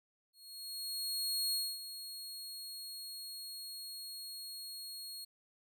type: tone with ADSR envelope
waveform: sawtooth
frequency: 4300 Hz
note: C8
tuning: 47 cents sharp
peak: -29 dBFS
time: 0.33-5.25 s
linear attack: 1200 ms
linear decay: 250 ms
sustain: -12 dB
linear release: 10 ms
effects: none